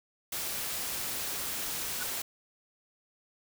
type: noise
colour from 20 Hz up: white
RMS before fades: -35 dBFS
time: 0.32-2.22 s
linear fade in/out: 5 ms
type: tone with exponential growth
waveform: sine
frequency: 1473 Hz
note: F#6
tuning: 8 cents flat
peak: -31 dBFS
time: 1.95-2.03 s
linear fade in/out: 1 ms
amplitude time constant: 16 ms
effects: none